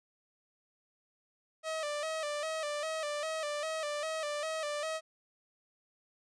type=tone with vibrato; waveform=sawtooth; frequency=613 Hz; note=D#5; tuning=26 cents flat; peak=-30 dBFS; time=1.63-5.01 s; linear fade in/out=50 ms; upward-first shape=square; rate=2.5 Hz; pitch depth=67 cents each way; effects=resampled to 22050 Hz